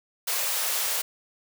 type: high-pass noise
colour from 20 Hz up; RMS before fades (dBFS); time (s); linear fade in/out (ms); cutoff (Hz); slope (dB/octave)
white; -27; 0.27-1.02; 10; 450; 48
effects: none